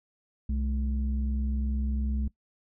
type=tone pair together; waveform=sine; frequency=64.3 / 215.7 Hz; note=C2 / A3; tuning=-30 / -34 cents; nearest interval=octave + major sixth; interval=2096 cents; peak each=-26 / -33 dBFS; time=0.49-2.28 s; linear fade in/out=5 ms; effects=noise-tail reverb RT60 0.1 s tail -20 dB re dry + tanh soft clip ceiling -19 dBFS